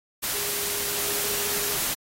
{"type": "tone in noise", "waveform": "sine", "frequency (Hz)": 409.1, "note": "G#4", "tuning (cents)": -26, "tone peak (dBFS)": -36, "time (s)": [0.33, 1.78], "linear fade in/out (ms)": 20, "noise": "white", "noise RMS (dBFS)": -27, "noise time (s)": [0.22, 1.95], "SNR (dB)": -12, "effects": ["AAC 48 kbps"]}